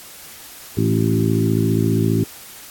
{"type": "harmonic tone with a mistuned harmonic", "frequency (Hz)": 54.9, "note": "A1", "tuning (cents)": -3, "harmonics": [2, 3, 4, 5, 6, 7], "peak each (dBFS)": [-19, -21, -22, -23, -24, -24], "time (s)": [0.77, 2.24], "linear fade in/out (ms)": 5, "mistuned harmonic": 6, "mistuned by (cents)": 20, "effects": ["white hiss -39 dBFS RMS until 2.7 s", "AAC 64 kbps"]}